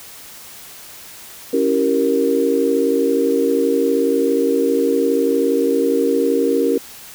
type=chord; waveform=sine; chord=C# diminished seventh; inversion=none; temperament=equal with one note detuned; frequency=277.2 / 329.6 / 387 / 466.2 Hz; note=C#4 / E4 / G4 / Bb4; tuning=0 / 0 / -22 / 0 cents; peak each=-19 / -23 / -20 / -17 dBFS; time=1.53-6.78 s; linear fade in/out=5 ms; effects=white hiss -38 dBFS RMS until 7.14 s